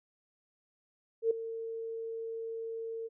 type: tone with ADSR envelope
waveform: sine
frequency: 453.4 Hz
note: A#4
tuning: 48 cents flat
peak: -22 dBFS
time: 1.22-3.09 s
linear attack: 87 ms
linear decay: 6 ms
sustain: -14 dB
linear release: 30 ms
effects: none